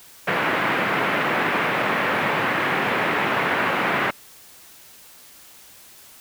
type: band-pass noise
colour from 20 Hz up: white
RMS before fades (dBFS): -22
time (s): 0.27-4.11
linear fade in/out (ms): 10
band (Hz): 130 to 2200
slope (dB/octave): 24
effects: white hiss -47 dBFS RMS until 6.2 s